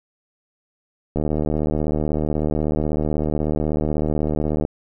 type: click train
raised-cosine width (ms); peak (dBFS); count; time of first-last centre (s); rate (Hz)
2; -9; 267; 1.16-4.651; 76.2
effects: none